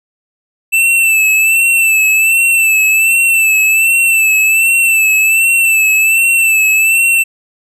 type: tone with vibrato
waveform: square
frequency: 2652 Hz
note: E7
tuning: 10 cents sharp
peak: -8 dBFS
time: 0.72-7.24 s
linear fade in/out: 20 ms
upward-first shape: sine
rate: 1.3 Hz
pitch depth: 46 cents each way
effects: none